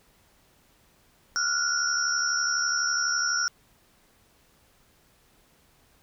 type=tone cluster; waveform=sine; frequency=1389 / 1461 / 5390 / 5700 Hz; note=F6 / F#6 / E8 / F8; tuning=-10 / -22 / +38 / +34 cents; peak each=-29 dBFS; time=1.36-3.48 s; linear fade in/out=0 ms; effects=pink hiss -62 dBFS RMS until 6.02 s